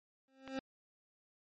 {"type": "tone with exponential growth", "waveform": "25% pulse", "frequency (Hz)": 266, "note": "C4", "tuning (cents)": 29, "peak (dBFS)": -31, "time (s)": [0.28, 0.59], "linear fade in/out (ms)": 1, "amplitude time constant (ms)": 66}
{"type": "click", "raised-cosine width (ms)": 0.3, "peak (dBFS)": -31, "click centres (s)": 0.477}
{"effects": ["low-pass 5000 Hz 12 dB/octave", "MP3 32 kbps"]}